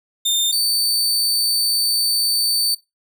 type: tone pair in turn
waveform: sawtooth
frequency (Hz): 3618 / 4558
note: A7 / C#8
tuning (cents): +48 / +47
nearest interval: major third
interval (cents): 399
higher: second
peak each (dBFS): -13 / -14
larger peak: first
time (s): 0.25-0.52 / 0.52-2.75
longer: second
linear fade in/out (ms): 10
effects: noise-tail reverb RT60 0.2 s tail -19 dB re dry